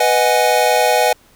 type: chord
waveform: square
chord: G# minor seventh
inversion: first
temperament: equal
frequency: 493.9 / 622.3 / 740 / 830.6 Hz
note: B4 / D#5 / F#5 / G#5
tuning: 0 / 0 / 0 / 0 cents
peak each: -18 dBFS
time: 0-1.13 s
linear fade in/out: 5 ms
effects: pink hiss -51 dBFS RMS until 1.35 s